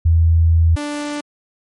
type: tone pair in turn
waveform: sine / sawtooth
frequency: 82.41 / 293.7 Hz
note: E2 / D4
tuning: 0 / 0 cents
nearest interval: octave + minor seventh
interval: 2200 cents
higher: second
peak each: -9 / -18 dBFS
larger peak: first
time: 0.05-0.76 / 0.76-1.21 s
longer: first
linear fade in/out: 10 ms
effects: MP3 48 kbps